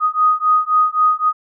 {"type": "beating tone pair", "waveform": "sine", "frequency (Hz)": [1244.5, 1248.3], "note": ["D#6", "D#6"], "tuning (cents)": [0, 5], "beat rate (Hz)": 3.8, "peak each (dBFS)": -15, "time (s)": [0, 1.33], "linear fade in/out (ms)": 50, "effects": []}